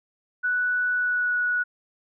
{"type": "tone with pitch glide", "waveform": "sine", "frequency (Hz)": [1480, 1466.4], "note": ["F#6", "F#6"], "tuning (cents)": [0, -16], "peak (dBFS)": -21, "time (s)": [0.43, 1.64], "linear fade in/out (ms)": 20, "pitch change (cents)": -16, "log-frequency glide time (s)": [0.92, 1.36], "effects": []}